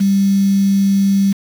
sine tone with quantisation, 196.7 Hz, G3, 6 cents sharp, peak -10 dBFS, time 0-1.33 s, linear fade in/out 10 ms, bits 5, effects none

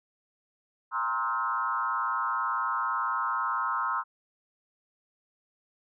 sine tone with frequency modulation, 1171 Hz, D6, 5 cents flat, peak -26 dBFS, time 0.91-4.04 s, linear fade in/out 50 ms, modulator 118 Hz, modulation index 2, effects none

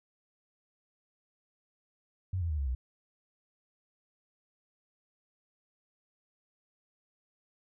sine tone with pitch steps, 92.9 / 84.21 / 76.34 / 69.2 / 62.72 Hz, F#2 / E2 / D#2 / C#2 / B1, +7 / +37 / -32 / -2 / +27 cents, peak -29 dBFS, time 2.33-2.75 s, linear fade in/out 5 ms, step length 84 ms, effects none

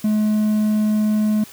triangle tone, 213.2 Hz, G#3, 46 cents sharp, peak -13 dBFS, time 0.04-1.44 s, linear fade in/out 5 ms, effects white hiss -42 dBFS RMS until 1.52 s

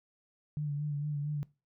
sine tone with vibrato, 146.83 Hz, D3, in tune, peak -31 dBFS, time 0.57-1.43 s, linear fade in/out 0 ms, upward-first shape sine, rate 4.4 Hz, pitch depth 39 cents each way, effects noise-tail reverb RT60 0.3 s tail -22 dB re dry

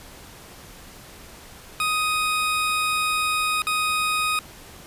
20% pulse tone with dropouts, 1250 Hz, D#6, 8 cents sharp, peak -16 dBFS, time 1.8-4.39 s, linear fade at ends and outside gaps 1 ms, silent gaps 3.62-3.669 s, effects pink hiss -44 dBFS RMS until 4.86 s + resampled to 32000 Hz

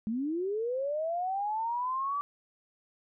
sine linear sweep, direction up, 208.4 to 1163 Hz, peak -29 dBFS, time 0.07-2.21 s, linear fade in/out 0 ms, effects none

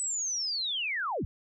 sine linear sweep, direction down, 8050 to 47.59 Hz, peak -29 dBFS, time 0-1.25 s, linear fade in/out 0 ms, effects none

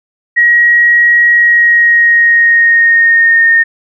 sine tone with pitch glide, 1900 to 1836.3 Hz, A#6 to A#6, +33 to -27 cents, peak -4 dBFS, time 0.36-3.64 s, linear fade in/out 20 ms, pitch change -60 cents, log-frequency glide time 1.3-3.46 s, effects none

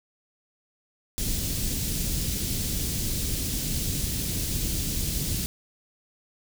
pink band-stop noise, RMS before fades -28 dBFS, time 1.18-5.46 s, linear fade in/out 0 ms, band 240 to 4400 Hz, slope 12 dB/octave, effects none

